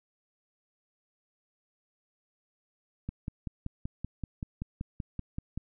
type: click train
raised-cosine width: 5 ms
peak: -22 dBFS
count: 14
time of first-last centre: 3.09-5.576 s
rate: 5.23 Hz
effects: none